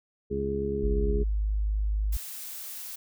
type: harmonic tone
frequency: 68.8 Hz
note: C#2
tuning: 12 cents flat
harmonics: 1 / 2 / 3 / 4 / 5 / 6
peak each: -35 / -38 / -34 / -41 / -38 / -29 dBFS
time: 0.3-1.24 s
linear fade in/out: 20 ms
type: tone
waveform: sine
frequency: 51.91 Hz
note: G#1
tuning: in tune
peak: -24 dBFS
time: 0.83-2.17 s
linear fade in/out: 5 ms
type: noise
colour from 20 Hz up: blue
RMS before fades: -39 dBFS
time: 2.12-2.96 s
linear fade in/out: 10 ms
effects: none